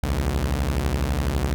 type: beating tone pair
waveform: sawtooth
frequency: 61.8 / 73.8 Hz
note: B1 / D2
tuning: +2 / +9 cents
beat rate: 12 Hz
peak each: -20 dBFS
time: 0.03-1.54 s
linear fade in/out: 0 ms
effects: none